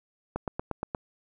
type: click train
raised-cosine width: 1 ms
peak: -16 dBFS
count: 6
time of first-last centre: 0.36-0.948 s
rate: 8.5 Hz
effects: none